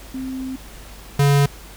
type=tone pair in turn; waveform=sine / square; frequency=261.6 / 141.73 Hz; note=C4 / C#3; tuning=0 / +39 cents; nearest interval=major seventh; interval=1061 cents; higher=first; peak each=-25 / -13 dBFS; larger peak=second; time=0.14-0.56 / 1.19-1.46 s; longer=first; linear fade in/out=5 ms; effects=added 50 Hz sine -40 dBFS peak until 1.76 s + pink hiss -42 dBFS RMS until 1.76 s